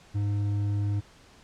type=tone with hard clipping; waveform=triangle; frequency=102.1 Hz; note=G#2; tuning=29 cents flat; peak=-26 dBFS; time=0.14-1.01 s; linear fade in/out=20 ms; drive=9 dB; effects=pink hiss -55 dBFS RMS until 1.43 s + low-pass 7000 Hz 12 dB/octave